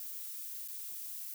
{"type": "noise with dropouts", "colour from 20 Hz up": "violet", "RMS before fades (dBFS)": -43, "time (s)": [0, 1.34], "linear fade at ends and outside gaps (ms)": 1, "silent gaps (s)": [0.677, 0.684], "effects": []}